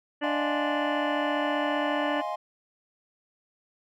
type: harmonic tone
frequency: 293.7 Hz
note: D4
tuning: in tune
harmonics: 1 / 2 / 3 / 4 / 5 / 6 / 7 / 8 / 9 / 10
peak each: -30 / -31 / -38 / -42 / -41 / -34 / -44 / -47 / -48 / -40 dBFS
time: 0.21-2.22 s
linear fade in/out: 20 ms
type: chord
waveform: triangle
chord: F minor seventh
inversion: third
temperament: equal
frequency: 622.3 / 698.5 / 830.6 / 1046.5 Hz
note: Eb5 / F5 / Ab5 / C6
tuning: 0 / 0 / 0 / 0 cents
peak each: -33 dBFS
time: 0.23-2.36 s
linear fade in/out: 10 ms
effects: none